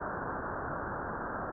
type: low-pass noise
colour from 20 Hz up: white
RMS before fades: -37 dBFS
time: 0-1.52 s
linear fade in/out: 20 ms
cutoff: 1600 Hz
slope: 96 dB/octave
effects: none